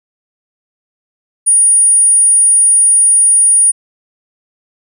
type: tone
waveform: sine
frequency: 9580 Hz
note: D9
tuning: 33 cents sharp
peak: -5 dBFS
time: 1.46-3.72 s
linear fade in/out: 20 ms
effects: none